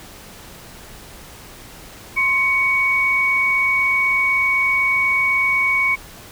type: tone pair together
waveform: sine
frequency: 1056 / 2238 Hz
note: C6 / C#7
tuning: +16 / +16 cents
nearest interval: octave + minor second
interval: 1300 cents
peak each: -24 / -15 dBFS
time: 2.16-5.96 s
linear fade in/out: 20 ms
effects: pink hiss -40 dBFS RMS until 6.31 s